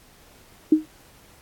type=tone with exponential decay; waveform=sine; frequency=311.1 Hz; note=D#4; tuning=in tune; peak=-8 dBFS; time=0.72-0.86 s; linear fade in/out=5 ms; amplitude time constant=30 ms; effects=pink hiss -53 dBFS RMS until 1.41 s + AAC 64 kbps